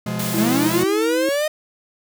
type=chord; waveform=45% pulse; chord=F diminished; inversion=second; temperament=just; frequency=125.72 / 174.61 / 209.5 Hz; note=Cb3 / F3 / Ab3; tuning=+31 / 0 / +15 cents; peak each=-28 / -28 / -26 dBFS; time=0.06-0.84 s; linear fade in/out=5 ms
type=noise; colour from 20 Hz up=white; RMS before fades=-28 dBFS; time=0.19-0.83 s; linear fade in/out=5 ms
type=tone with pitch glide; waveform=sine; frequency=329.6 to 322.6 Hz; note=E4 to E4; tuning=0 to -37 cents; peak=-21 dBFS; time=0.34-1.29 s; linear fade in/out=2 ms; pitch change=-37 cents; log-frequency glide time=0.91-1.01 s
type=linear sweep; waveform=45% pulse; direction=up; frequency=201.9 to 622.3 Hz; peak=-18 dBFS; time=0.38-1.48 s; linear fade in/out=5 ms
effects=none